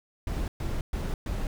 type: noise bursts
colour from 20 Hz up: brown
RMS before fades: -30 dBFS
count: 4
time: 0.27-1.47 s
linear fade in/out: 2 ms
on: 210 ms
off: 120 ms
effects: none